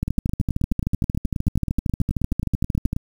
two click trains, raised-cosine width 5 ms, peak -11 / -9 dBFS, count 28 / 39, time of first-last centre 0.08-2.965 / 0.03-2.931 s, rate 9.36 / 13.1 Hz, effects 7-bit

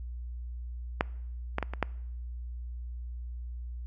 clicks, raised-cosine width 0.5 ms, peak -9 / -13 / -15 / -21 / -10 dBFS, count 5, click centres 1.009 / 1.584 / 1.627 / 1.736 / 1.827 s, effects noise-tail reverb RT60 0.8 s tail -24 dB re dry + added 60 Hz sine -36 dBFS peak until 3.86 s

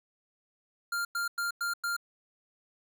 square tone bursts, 1396.9 Hz, F6, in tune, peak -30 dBFS, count 5, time 0.92-1.966 s, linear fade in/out 5 ms, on 130 ms, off 99 ms, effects none

